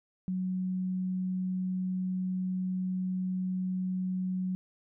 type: tone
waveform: sine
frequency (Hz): 185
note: F#3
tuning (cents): 0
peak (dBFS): -29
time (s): 0.28-4.55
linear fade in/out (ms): 0
effects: none